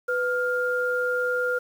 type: tone pair together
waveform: sine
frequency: 497.1 / 1406 Hz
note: B4 / F6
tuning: +11 / +11 cents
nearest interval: octave + tritone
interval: 1800 cents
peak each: -25 dBFS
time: 0.08-1.59 s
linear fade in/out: 10 ms
effects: 8-bit